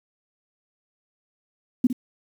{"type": "tone with echo", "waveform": "sine", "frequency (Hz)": 250, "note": "B3", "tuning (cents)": 21, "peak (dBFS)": -13, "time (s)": [1.84, 1.87], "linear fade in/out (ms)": 5, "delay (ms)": 59, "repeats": 1, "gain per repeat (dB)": -10, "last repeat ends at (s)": 1.929, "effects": ["8-bit"]}